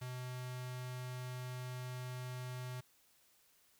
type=tone with notch filter; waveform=square; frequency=126.1 Hz; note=B2; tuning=36 cents sharp; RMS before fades=-44 dBFS; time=0.01-2.81 s; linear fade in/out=10 ms; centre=270 Hz; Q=0.62; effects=white hiss -70 dBFS RMS until 3.79 s